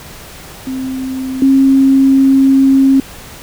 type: tone pair in turn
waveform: sine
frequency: 261.6 / 269.3 Hz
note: C4 / C#4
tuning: 0 / -50 cents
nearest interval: minor second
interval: 50 cents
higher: second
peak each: -17 / -5 dBFS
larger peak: second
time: 0.67-1.42 / 1.42-3 s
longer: second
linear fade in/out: 2 ms
effects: pink hiss -33 dBFS RMS until 3.42 s